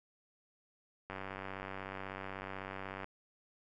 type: click train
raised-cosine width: 0.5 ms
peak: -27 dBFS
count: 188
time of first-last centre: 1.1-3.044 s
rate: 96.2 Hz
effects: none